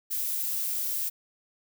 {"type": "noise", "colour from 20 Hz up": "violet", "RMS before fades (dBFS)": -30, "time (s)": [0.1, 1.1], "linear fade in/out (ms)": 20, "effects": []}